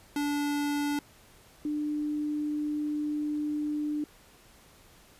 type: tone pair in turn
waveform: square / sine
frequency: 290 / 298.5 Hz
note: D4 / D4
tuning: -22 / +28 cents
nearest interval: minor second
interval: 50 cents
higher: second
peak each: -28 dBFS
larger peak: neither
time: 0.16-0.99 / 1.65-4.04 s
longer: second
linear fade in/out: 2 ms
effects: pink hiss -57 dBFS RMS until 5.19 s + resampled to 32000 Hz